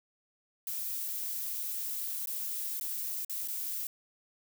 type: noise with dropouts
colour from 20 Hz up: violet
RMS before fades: -36 dBFS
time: 0.67-3.87 s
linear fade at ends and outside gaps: 2 ms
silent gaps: 2.258-2.272 / 2.799-2.81 / 3.248-3.296 / 3.476-3.483 s
effects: none